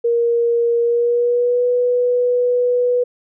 sine tone with pitch glide, 470 to 491.4 Hz, A#4 to B4, +14 to -9 cents, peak -13 dBFS, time 0.04-3.04 s, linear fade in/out 10 ms, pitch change +77 cents, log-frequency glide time 0.81-1.65 s, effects none

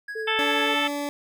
triangle tone with tremolo, 1661.2 Hz, G#6, in tune, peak -28 dBFS, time 0.08-0.68 s, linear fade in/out 5 ms, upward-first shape triangle, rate 10 Hz, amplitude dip 60%
sine tone with vibrato, 440 Hz, A4, in tune, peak -29 dBFS, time 0.15-0.75 s, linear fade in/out 10 ms, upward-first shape triangle, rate 7.9 Hz, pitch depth 14 cents each way
harmonic tone, 439.5 Hz, A4, 2 cents flat, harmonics 2 / 3 / 4 / 5 / 6 / 7 / 8, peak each -30 / -30 / -30 / -30 / -30 / -30 / -30 dBFS, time 0.27-0.88 s, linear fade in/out 10 ms
20% pulse tone, 288.3 Hz, D4, 32 cents flat, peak -22 dBFS, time 0.39-1.09 s, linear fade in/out 0 ms
effects none

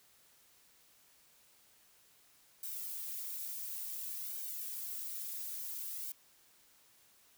violet noise with flanger, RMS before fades -42 dBFS, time 2.63-6.12 s, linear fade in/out 2 ms, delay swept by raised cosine 1.3 to 3.5 ms, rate 0.57 Hz, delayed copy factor +0.95, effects white hiss -66 dBFS RMS until 7.37 s

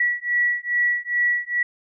sine beating tone pair, 1937 / 1939.4 Hz, B6 / B6, -34 / -32 cents, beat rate 2.4 Hz, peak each -22 dBFS, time 0-1.63 s, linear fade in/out 5 ms, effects none

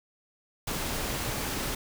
pink noise, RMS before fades -32 dBFS, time 0.67-1.75 s, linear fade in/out 5 ms, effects none

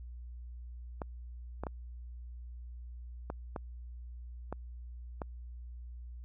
clicks, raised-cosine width 1 ms, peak -23 dBFS, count 7, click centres 1.018 / 1.636 / 1.668 / 3.301 / 3.562 / 4.526 / 5.218 s, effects added 60 Hz sine -43 dBFS peak until 6.24 s

